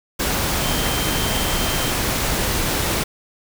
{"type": "tone in noise", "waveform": "sine", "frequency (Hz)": 3136, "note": "G7", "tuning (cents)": 0, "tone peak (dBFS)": -29, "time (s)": [0.63, 1.92], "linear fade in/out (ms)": 10, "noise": "pink", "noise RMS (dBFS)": -21, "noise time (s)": [0.19, 3.04], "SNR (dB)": -11, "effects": []}